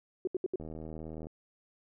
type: tone bursts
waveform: sine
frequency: 370 Hz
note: F#4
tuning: in tune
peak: -28 dBFS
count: 4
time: 0.25-0.558 s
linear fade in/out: 2 ms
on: 23 ms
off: 72 ms
type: click train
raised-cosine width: 2 ms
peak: -30 dBFS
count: 54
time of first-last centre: 0.6-1.269 s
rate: 79.2 Hz
effects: none